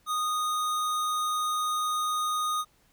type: tone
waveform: square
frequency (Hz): 1237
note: D#6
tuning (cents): -10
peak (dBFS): -27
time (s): 0.06-2.65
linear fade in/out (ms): 50
effects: pink hiss -65 dBFS RMS until 2.92 s